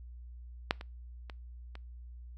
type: clicks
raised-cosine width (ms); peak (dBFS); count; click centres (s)
0.3; -10 / -27 / -28 / -30; 4; 0.709 / 0.811 / 1.298 / 1.754
effects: noise-tail reverb RT60 0.3 s tail -26 dB re dry + added 60 Hz sine -45 dBFS peak until 2.37 s